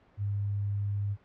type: tone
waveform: sine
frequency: 101.3 Hz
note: G#2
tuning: 43 cents flat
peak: -28 dBFS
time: 0.17-1.17 s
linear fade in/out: 50 ms
effects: pink hiss -62 dBFS RMS until 1.24 s + low-pass 2000 Hz 12 dB/octave